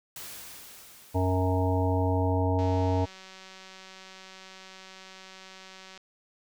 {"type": "noise with exponential decay", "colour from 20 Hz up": "white", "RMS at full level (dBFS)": -40, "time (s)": [0.16, 3.02], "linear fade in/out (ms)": 2, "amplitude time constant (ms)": 620}
{"type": "harmonic tone", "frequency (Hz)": 92.5, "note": "F#2", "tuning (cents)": 0, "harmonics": [1, 3, 5, 7, 9, 10], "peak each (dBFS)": [-25, -30, -32, -33, -35, -35], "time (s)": [1.14, 3.06], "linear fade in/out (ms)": 20}
{"type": "click train", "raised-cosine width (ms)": 0.2, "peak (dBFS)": -30, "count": 641, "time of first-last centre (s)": [2.59, 5.976], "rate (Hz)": 189}
{"effects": []}